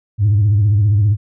sine tone with vibrato, 103.3 Hz, G#2, 9 cents flat, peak -8 dBFS, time 0.18-1.17 s, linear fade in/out 50 ms, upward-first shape sine, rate 15 Hz, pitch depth 98 cents each way, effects tanh soft clip ceiling -7 dBFS

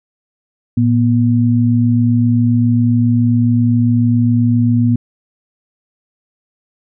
sine tone pair together, 113.9 / 241.3 Hz, A#2 / B3, -40 / -40 cents, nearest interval octave + minor second, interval 1300 cents, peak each -12 dBFS, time 0.77-4.96 s, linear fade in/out 5 ms, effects none

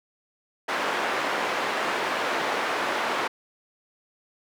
white band-pass noise, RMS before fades -27 dBFS, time 0.68-3.28 s, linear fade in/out 10 ms, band 350 to 1600 Hz, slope 12 dB/octave, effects none

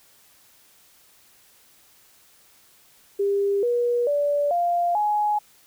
sine tone with pitch steps, 400 / 481.2 / 578.9 / 696.4 / 837.8 Hz, G4 / B4 / D5 / F5 / G#5, +35 / -45 / -25 / -5 / +15 cents, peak -19 dBFS, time 3.19-5.39 s, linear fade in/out 10 ms, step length 440 ms, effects white hiss -56 dBFS RMS until 5.66 s

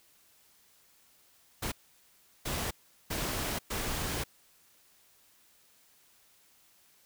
pink noise bursts at uneven times, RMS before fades -34 dBFS, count 4, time 1.62-1.72 / 2.45-2.71 / 3.1-3.59 / 3.7-4.24 s, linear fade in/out 10 ms, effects white hiss -64 dBFS RMS until 7.05 s

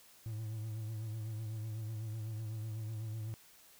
triangle tone with vibrato, 109.6 Hz, A2, 6 cents flat, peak -36 dBFS, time 0.26-3.34 s, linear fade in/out 0 ms, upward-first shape triangle, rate 8 Hz, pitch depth 63 cents each way, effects white hiss -61 dBFS RMS until 3.79 s

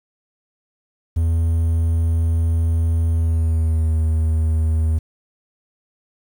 triangle tone with pitch glide, 82.41 to 79.56 Hz, E2 to D#2, 0 to +39 cents, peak -13 dBFS, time 1.16-4.99 s, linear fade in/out 10 ms, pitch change -61 cents, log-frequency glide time 3.08-3.97 s, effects 8-bit

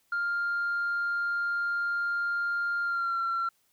sine tone with pitch glide, 1400 to 1361.7 Hz, F6 to F6, +4 to -44 cents, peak -25 dBFS, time 0.12-3.49 s, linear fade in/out 5 ms, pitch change -48 cents, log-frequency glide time 2.83-3.2 s, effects tanh soft clip ceiling -24 dBFS + white hiss -70 dBFS RMS until 3.72 s

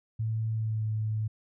sine tone with pitch glide, 111 to 108.59 Hz, A2 to A2, +16 to -22 cents, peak -27 dBFS, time 0.19-1.28 s, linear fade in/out 10 ms, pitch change -38 cents, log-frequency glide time 0.52-0.87 s, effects none

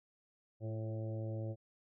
harmonic tone with a mistuned harmonic, 110 Hz, A2, in tune, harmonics 1 / 2 / 3 / 4 / 5 / 6 / 7, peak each -38 / -51 / -47 / -54 / -47 / -57 / -62 dBFS, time 0.6-1.56 s, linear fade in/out 50 ms, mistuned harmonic 3, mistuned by +25 cents, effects none

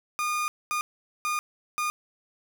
30% pulse tone bursts at uneven times, 1219 Hz, D#6, 36 cents flat, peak -23 dBFS, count 4, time 0.19-0.48 / 0.71-0.81 / 1.25-1.39 / 1.78-1.9 s, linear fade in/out 0 ms, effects none

